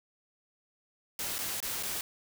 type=noise with dropouts; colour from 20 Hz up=white; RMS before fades=-35 dBFS; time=1.19-2.01 s; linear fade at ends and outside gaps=1 ms; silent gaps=1.383-1.388 / 1.603-1.627 / 1.827-1.833 s; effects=none